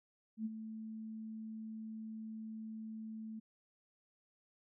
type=tone with ADSR envelope; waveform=sine; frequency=220 Hz; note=A3; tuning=in tune; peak=-34 dBFS; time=0.37-3.4 s; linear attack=84 ms; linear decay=29 ms; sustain=-9 dB; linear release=13 ms; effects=none